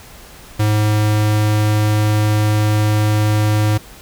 square tone, 106.2 Hz, G#2, 39 cents sharp, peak -13 dBFS, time 0.59-3.78 s, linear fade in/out 10 ms, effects added 50 Hz sine -44 dBFS peak until 4.01 s + pink hiss -40 dBFS RMS until 4.01 s

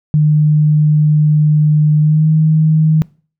sine tone with pitch glide, 151.6 to 156.76 Hz, D#3 to D#3, -45 to +13 cents, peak -7 dBFS, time 0.14-3.02 s, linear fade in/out 0 ms, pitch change +58 cents, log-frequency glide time 2-2.29 s, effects noise-tail reverb RT60 0.4 s tail -23 dB re dry

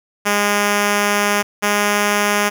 5% pulse tone pair in turn, 205.1 / 206 Hz, G#3 / G#3, -21 / -14 cents, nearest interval unison, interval 7 cents, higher second, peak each -3 dBFS, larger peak neither, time 0.25-1.43 / 1.62-2.5 s, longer first, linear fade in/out 20 ms, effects none

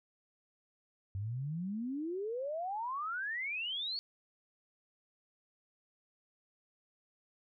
sine exponential sweep, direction up, 94 to 4508 Hz, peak -35 dBFS, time 1.15-3.99 s, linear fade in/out 0 ms, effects none

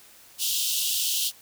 pink high-pass noise, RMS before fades -26 dBFS, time 0.38-1.32 s, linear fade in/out 50 ms, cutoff 2800 Hz, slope 96 dB/octave, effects white hiss -52 dBFS RMS until 1.41 s

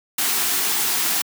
white band-stop noise, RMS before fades -21 dBFS, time 0.18-1.22 s, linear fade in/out 5 ms, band 470 to 660 Hz, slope 96 dB/octave, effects high-pass 200 Hz 12 dB/octave

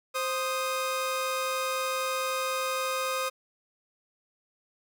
sawtooth tone pair together, 523 / 1243.9 Hz, C5 / D#6, -1 / -1 cents, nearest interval octave + minor third, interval 1500 cents, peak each -27 dBFS, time 0.14-3.3 s, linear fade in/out 20 ms, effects none

